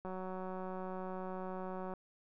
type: click train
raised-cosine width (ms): 1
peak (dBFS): -30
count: 352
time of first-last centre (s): 0.05-1.937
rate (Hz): 186
effects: none